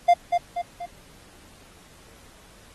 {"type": "tone with echo", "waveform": "triangle", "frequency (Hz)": 698.5, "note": "F5", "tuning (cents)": 0, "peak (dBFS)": -10, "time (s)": [0.08, 0.14], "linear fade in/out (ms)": 10, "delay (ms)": 240, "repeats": 3, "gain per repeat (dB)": -6, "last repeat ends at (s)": 0.86, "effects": ["pink hiss -52 dBFS RMS until 2.74 s", "AAC 32 kbps"]}